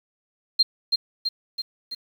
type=tone with echo; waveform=sine; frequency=4186 Hz; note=C8; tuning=in tune; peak=-13 dBFS; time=0.59-0.63 s; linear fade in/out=10 ms; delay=330 ms; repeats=4; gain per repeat=-4 dB; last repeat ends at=1.95 s; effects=8-bit